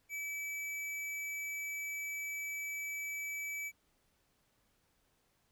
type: tone with hard clipping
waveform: sine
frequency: 2300 Hz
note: D7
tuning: 37 cents flat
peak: -39 dBFS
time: 0.09-3.72 s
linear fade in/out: 50 ms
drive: 18 dB
effects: pink hiss -75 dBFS RMS until 5.51 s